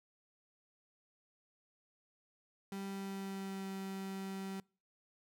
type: tone with pitch glide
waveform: 35% pulse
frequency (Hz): 196 to 192.86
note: G3 to G3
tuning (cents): 0 to -28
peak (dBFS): -39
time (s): 2.72-4.6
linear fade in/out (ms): 2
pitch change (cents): -28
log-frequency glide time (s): 2.86-3.73
effects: noise-tail reverb RT60 0.4 s tail -26 dB re dry